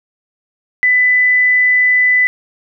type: tone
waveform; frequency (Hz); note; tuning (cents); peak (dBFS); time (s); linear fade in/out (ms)
sine; 1997; B6; +19; -8; 0.83-2.27; 0
effects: none